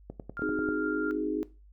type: click train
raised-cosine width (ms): 2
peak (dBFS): -25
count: 7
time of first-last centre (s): 0.1-0.688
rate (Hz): 10.2
type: tone with tremolo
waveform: sine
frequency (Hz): 1396.9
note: F6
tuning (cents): 0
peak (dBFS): -33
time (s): 0.37-1.11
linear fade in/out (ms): 0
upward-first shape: triangle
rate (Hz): 4.5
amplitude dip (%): 25
type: chord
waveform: sine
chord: Ab dominant seventh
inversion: first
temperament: equal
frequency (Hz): 261.6 / 311.1 / 370 / 415.3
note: C4 / Eb4 / Gb4 / Ab4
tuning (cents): 0 / 0 / 0 / 0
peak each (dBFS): -36 / -31 / -37 / -33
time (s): 0.42-1.43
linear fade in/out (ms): 0
effects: noise-tail reverb RT60 0.3 s tail -18 dB re dry + added 50 Hz sine -52 dBFS peak until 1.72 s